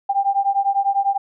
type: beating tone pair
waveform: sine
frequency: 788 / 798 Hz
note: G5 / G5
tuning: +9 / +31 cents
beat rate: 10 Hz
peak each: -19 dBFS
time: 0.09-1.18 s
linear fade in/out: 10 ms
effects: none